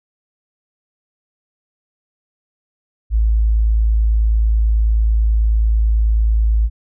sine tone, 54.6 Hz, A1, 13 cents flat, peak -11 dBFS, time 3.1-6.7 s, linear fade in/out 50 ms, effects none

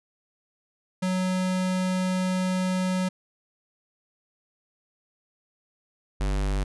square tone pair in turn, 185 / 49 Hz, F#3 / G1, 0 / 0 cents, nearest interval octave + major seventh, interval 2300 cents, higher first, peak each -24 dBFS, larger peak neither, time 1.02-3.09 / 6.2-6.64 s, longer first, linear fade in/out 10 ms, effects resampled to 24000 Hz

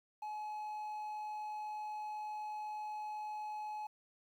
triangle tone with quantisation, 849 Hz, G#5, 38 cents sharp, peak -38 dBFS, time 0.22-3.87 s, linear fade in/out 5 ms, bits 11, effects none

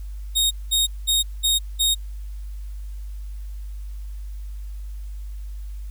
sawtooth tone bursts, 3729 Hz, A#7, in tune, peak -14 dBFS, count 5, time 0.35-1.95 s, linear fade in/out 20 ms, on 160 ms, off 200 ms, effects added 50 Hz sine -30 dBFS peak until 5.9 s + white hiss -57 dBFS RMS until 5.9 s

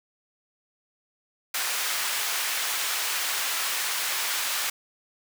pink high-pass noise, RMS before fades -28 dBFS, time 1.54-4.7 s, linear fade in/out 5 ms, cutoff 1300 Hz, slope 12 dB/octave, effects none

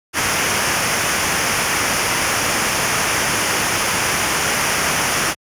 pink noise with comb filter, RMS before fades -18 dBFS, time 0.13-5.35 s, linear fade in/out 50 ms, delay 0.25 ms, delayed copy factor -0.6, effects high-pass 80 Hz 12 dB/octave + low-pass 12000 Hz 12 dB/octave

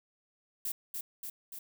violet noise with echo, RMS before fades -35 dBFS, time 0.65-0.72 s, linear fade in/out 5 ms, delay 290 ms, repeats 3, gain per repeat -3 dB, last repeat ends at 1.59 s, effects none

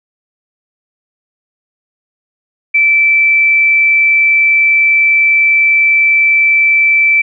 sine tone, 2325 Hz, D7, 18 cents flat, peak -6 dBFS, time 2.74-7.22 s, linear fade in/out 10 ms, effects none

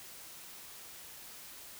silence, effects white hiss -50 dBFS RMS until 1.79 s

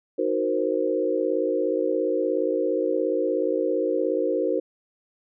sine chord, C half-diminished seventh, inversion first, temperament equal, 311.1 / 370 / 466.2 / 523.3 Hz, Eb4 / Gb4 / Bb4 / C5, 0 / 0 / 0 / 0 cents, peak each -28 / -27 / -26 / -26 dBFS, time 0.18-4.6 s, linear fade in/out 10 ms, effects none

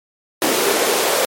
pink noise with high-pass filter sweep, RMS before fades -17 dBFS, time 0.42-1.25 s, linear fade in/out 0 ms, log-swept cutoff 340 to 530 Hz, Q 2.5, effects MP3 64 kbps

